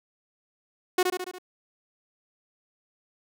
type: tone with echo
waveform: sawtooth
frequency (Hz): 365.2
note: F#4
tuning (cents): -23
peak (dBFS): -15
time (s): 0.98-1.03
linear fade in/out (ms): 5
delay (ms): 71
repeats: 5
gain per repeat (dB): -4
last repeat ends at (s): 1.385
effects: none